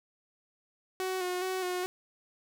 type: tone with vibrato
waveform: sawtooth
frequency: 367.8 Hz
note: F#4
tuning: 10 cents flat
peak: -27 dBFS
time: 1-1.86 s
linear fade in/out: 0 ms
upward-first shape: square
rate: 2.4 Hz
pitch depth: 29 cents each way
effects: 10-bit